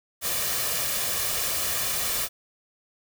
white noise with comb filter, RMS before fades -27 dBFS, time 0.21-2.29 s, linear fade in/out 50 ms, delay 1.7 ms, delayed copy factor +0.5, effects none

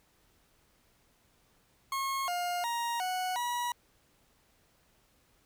40% pulse tone with pitch steps, 1085 / 708 / 940 / 738 / 967 Hz, C#6 / F5 / A#5 / F#5 / B5, -37 / +23 / +14 / -5 / -37 cents, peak -30 dBFS, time 1.92-3.72 s, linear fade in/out 2 ms, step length 360 ms, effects pink hiss -68 dBFS RMS until 5.45 s

